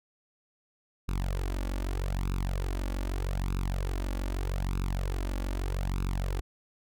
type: tone with flanger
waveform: sawtooth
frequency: 46.41 Hz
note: F#1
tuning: 6 cents sharp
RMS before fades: -31 dBFS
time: 1.08-6.41 s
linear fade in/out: 10 ms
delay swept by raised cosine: 0.77 to 3.57 ms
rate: 0.81 Hz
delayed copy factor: +0.95
effects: none